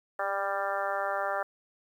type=harmonic tone with a mistuned harmonic; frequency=197.4 Hz; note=G3; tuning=12 cents sharp; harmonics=2 / 3 / 4 / 5 / 6 / 7 / 8 / 9; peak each=-43 / -33 / -34 / -40 / -36 / -36 / -40 / -40 dBFS; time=0.19-1.43 s; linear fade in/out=5 ms; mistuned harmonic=2; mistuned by=+25 cents; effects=10-bit